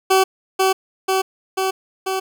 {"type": "tone with echo", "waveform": "20% pulse", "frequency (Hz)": 380.6, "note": "F#4", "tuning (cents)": 49, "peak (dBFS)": -7, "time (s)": [0.1, 0.24], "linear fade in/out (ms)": 10, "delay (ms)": 490, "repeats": 4, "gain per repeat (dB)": -2, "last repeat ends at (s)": 2.2, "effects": []}